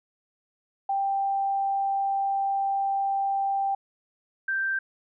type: tone pair in turn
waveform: sine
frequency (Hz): 787 / 1568.6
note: G5 / G6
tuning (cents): +7 / +1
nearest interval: octave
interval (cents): 1194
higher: second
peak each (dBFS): -23 / -24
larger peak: first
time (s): 0.89-3.75 / 4.48-4.79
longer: first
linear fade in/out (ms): 5
effects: none